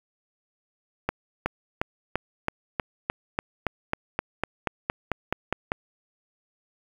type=accelerating click train; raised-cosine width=0.5 ms; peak=-9 dBFS; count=18; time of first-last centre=1.09-5.719 s; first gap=370 ms; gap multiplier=0.96; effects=7-bit